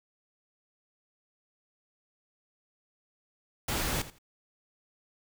pink noise with echo, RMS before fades -31 dBFS, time 3.68-4.02 s, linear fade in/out 5 ms, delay 83 ms, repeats 2, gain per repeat -15 dB, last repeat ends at 4.186 s, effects none

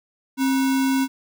sine tone with sample-and-hold, 266.6 Hz, C4, 33 cents sharp, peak -17 dBFS, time 0.37-1.08 s, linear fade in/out 50 ms, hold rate 1225 Hz, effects none

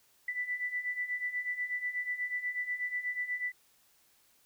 sine beating tone pair, 1975.5 / 1983.7 Hz, B6 / B6, 0 / +7 cents, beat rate 8.2 Hz, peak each -38 / -34 dBFS, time 0.28-3.52 s, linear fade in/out 5 ms, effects white hiss -67 dBFS RMS until 4.45 s

